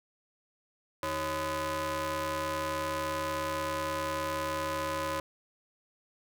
sawtooth ring-modulated tone, 233.1 Hz, A#3, in tune, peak -24 dBFS, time 1.03-5.2 s, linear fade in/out 0 ms, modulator 781 Hz, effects none

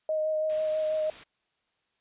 sine tone with vibrato, 622.3 Hz, D#5, in tune, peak -25 dBFS, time 0.09-1.1 s, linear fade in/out 2 ms, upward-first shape sine, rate 6.1 Hz, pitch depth 13 cents each way
white noise, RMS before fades -45 dBFS, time 0.49-1.24 s, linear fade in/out 10 ms
effects white hiss -75 dBFS RMS until 2 s + resampled to 8000 Hz

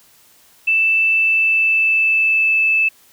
sine tone with pitch glide, 2647 to 2626 Hz, E7 to E7, +7 to -7 cents, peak -12 dBFS, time 0.67-2.89 s, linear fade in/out 10 ms, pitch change -14 cents, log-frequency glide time 1.12-2.58 s, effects white hiss -51 dBFS RMS until 3.12 s

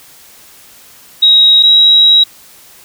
sine tone pair in turn, 3808 / 3848 Hz, A#7 / B7, +36 / -46 cents, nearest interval unison, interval 18 cents, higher second, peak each -3 dBFS, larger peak neither, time 1.22-1.63 / 1.63-2.24 s, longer second, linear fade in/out 10 ms, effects white hiss -40 dBFS RMS until 2.84 s

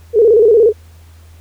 sine tone with vibrato, 443.5 Hz, A4, 14 cents sharp, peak -5 dBFS, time 0.13-0.73 s, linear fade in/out 50 ms, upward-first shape square, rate 17 Hz, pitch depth 100 cents each way, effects added 82 Hz sine -38 dBFS peak until 1.4 s + pink hiss -50 dBFS RMS until 1.4 s

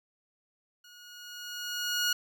15% pulse tone with level ramp, 1445 Hz, F#6, 41 cents flat, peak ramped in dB -46 to -18 dBFS, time 0.84-2.13 s, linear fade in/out 5 ms, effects none

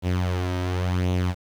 sawtooth tone with flanger, 90.5 Hz, F#2, 38 cents flat, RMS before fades -24 dBFS, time 0.02-1.35 s, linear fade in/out 50 ms, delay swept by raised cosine 0.3 to 3.2 ms, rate 0.92 Hz, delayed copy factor +0.6, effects low-pass 5000 Hz 12 dB/octave + 8-bit

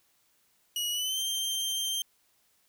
sawtooth tone with pitch glide, 2908 to 3153 Hz, F#7 to G7, -31 to +9 cents, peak -26 dBFS, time 0.76-2.02 s, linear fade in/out 2 ms, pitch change +140 cents, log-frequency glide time 0.92-1.21 s, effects white hiss -69 dBFS RMS until 2.68 s

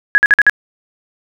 sine tone bursts, 1671 Hz, G#6, 10 cents sharp, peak -4 dBFS, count 5, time 0.15-0.496 s, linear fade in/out 0 ms, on 30 ms, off 49 ms, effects none

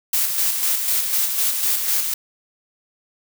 blue noise with tremolo, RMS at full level -19 dBFS, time 0.13-2.14 s, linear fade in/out 5 ms, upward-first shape square, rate 4 Hz, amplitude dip 40%, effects none

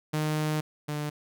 sawtooth tone pair in turn, 153.5 / 149.04 Hz, D#3 / D3, -23 / +26 cents, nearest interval minor second, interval 51 cents, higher first, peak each -22 / -26 dBFS, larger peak first, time 0.13-0.61 / 0.88-1.1 s, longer first, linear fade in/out 10 ms, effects none

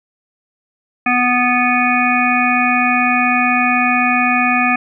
harmonic tone, 246.9 Hz, B3, in tune, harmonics 1 / 3 / 5 / 7 / 9 / 10, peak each -18 / -18 / -19 / -21 / -21 / -17 dBFS, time 1.06-4.76 s, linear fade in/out 5 ms, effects none

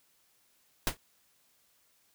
pink noise with exponential decay, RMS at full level -24 dBFS, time 0.87-0.97 s, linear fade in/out 1 ms, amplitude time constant 21 ms, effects white hiss -69 dBFS RMS until 2.14 s

